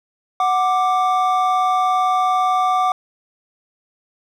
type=tone pair together; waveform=triangle; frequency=740 / 1177.7 Hz; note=F#5 / D6; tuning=0 / +4 cents; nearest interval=minor sixth; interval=804 cents; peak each=-15 / -16 dBFS; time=0.4-2.92 s; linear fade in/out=2 ms; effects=none